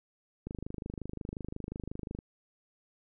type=click train; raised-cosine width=3 ms; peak=-25 dBFS; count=45; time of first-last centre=0.47-2.189 s; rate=25.6 Hz; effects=none